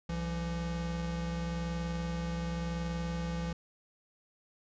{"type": "tone pair together", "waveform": "square", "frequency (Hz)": [63.27, 168.9], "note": ["B1", "E3"], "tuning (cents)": [43, 42], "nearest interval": "octave + perfect fourth", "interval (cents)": 1699, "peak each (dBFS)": [-39, -35], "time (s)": [0.09, 3.53], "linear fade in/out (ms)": 5, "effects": ["resampled to 16000 Hz"]}